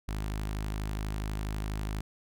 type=tone with notch filter; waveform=sawtooth; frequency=52.2 Hz; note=G#1; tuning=10 cents sharp; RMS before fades=-34 dBFS; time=0.08-2.01 s; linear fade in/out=5 ms; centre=500 Hz; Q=2; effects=none